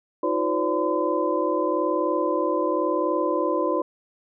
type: tone cluster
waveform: sine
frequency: 317.6 / 358.5 / 510 / 573 / 1018 Hz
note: D#4 / F4 / C5 / D5 / C6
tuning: +36 / +45 / -44 / -43 / -48 cents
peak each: -27 dBFS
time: 0.23-3.82 s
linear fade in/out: 5 ms
effects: none